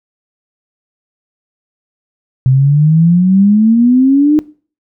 sine exponential sweep, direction up, 127.9 to 308.1 Hz, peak -5 dBFS, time 2.46-4.39 s, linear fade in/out 0 ms, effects noise-tail reverb RT60 0.4 s tail -21 dB re dry

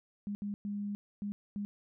sine tone bursts at uneven times, 204.1 Hz, G#3, 30 cents flat, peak -34 dBFS, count 5, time 0.27-0.35 / 0.42-0.54 / 0.65-0.95 / 1.22-1.32 / 1.56-1.65 s, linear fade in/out 0 ms, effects none

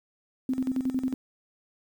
sine tone with tremolo, 259.6 Hz, C4, 13 cents flat, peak -23 dBFS, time 0.49-1.14 s, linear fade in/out 2 ms, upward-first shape square, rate 11 Hz, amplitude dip 70%, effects 9-bit

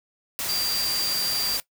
sine tone in noise, 4730 Hz, D8, 12 cents sharp, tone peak -25 dBFS, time 0.49-1.57 s, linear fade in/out 0 ms, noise white, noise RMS -29 dBFS, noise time 0.39-1.6 s, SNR +1 dB, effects noise-tail reverb RT60 0.1 s tail -18 dB re dry

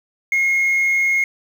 sine tone with frequency modulation, 2154 Hz, C7, 50 cents sharp, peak -12 dBFS, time 0.32-1.24 s, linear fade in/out 2 ms, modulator 77.9 Hz, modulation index 0.24, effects tanh soft clip ceiling -13 dBFS + 7-bit

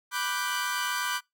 sawtooth chord, G major seventh, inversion first, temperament equal, 987.8 / 1174.7 / 1480 / 1568 Hz, B5 / D6 / F#6 / G6, 0 / 0 / 0 / 0 cents, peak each -30 dBFS, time 0.11-1.21 s, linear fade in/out 50 ms, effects noise-tail reverb RT60 0.2 s tail -25 dB re dry

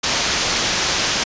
white low-pass noise, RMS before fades -20 dBFS, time 0.03-1.24 s, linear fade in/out 10 ms, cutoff 6700 Hz, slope 48 dB/octave, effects resampled to 16000 Hz

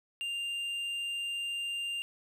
sine tone with tanh clipping, 2794 Hz, F7, in tune, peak -34 dBFS, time 0.21-2.02 s, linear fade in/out 0 ms, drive 6 dB, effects none

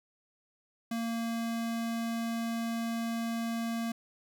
square tone, 230 Hz, A#3, 23 cents flat, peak -32 dBFS, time 0.91-3.92 s, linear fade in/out 5 ms, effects none

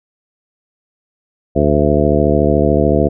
harmonic tone, 73.7 Hz, D2, 7 cents sharp, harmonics 1 / 2 / 3 / 4 / 5 / 6 / 7 / 9, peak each -18 / -18 / -18 / -18 / -18 / -18 / -18 / -18 dBFS, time 1.55-3.09 s, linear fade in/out 20 ms, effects none

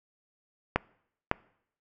clicks, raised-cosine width 0.5 ms, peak -8 dBFS, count 2, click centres 0.76 / 1.314 s, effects noise-tail reverb RT60 0.7 s tail -24 dB re dry

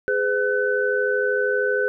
sine tone cluster, 415.1 / 508 / 1507 Hz, G#4 / B4 / F#6, -1 / +49 / +31 cents, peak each -23 dBFS, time 0.08-1.88 s, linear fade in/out 0 ms, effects none

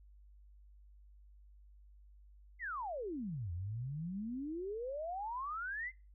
sine exponential two-way sweep, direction down then up, 2116 to 82.41 to 2116 Hz, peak -38 dBFS, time 2.59-5.92 s, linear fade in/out 50 ms, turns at 3.52 s, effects noise-tail reverb RT60 0.3 s tail -23 dB re dry + added 50 Hz sine -57 dBFS peak until 6.14 s

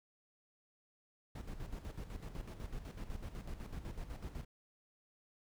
brown noise with tremolo, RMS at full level -43 dBFS, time 1.35-4.45 s, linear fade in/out 5 ms, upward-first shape square, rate 8 Hz, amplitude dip 60%, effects none

